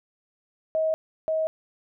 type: tone pair in turn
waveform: sine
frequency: 635 / 635 Hz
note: D#5 / D#5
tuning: +35 / +35 cents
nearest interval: unison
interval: 0 cents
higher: neither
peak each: -21 / -22 dBFS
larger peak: first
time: 0.75-0.94 / 1.28-1.47 s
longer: neither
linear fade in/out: 0 ms
effects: none